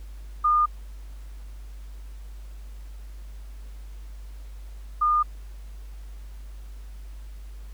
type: tone pair in turn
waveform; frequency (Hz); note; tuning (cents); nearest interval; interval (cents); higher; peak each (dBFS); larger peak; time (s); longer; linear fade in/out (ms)
sine; 1215 / 1215; D#6 / D#6; -42 / -42; unison; 0; neither; -17 / -18; first; 0.44-0.66 / 5.01-5.23; neither; 10
effects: added 50 Hz sine -37 dBFS peak until 7.73 s + pink hiss -57 dBFS RMS until 7.73 s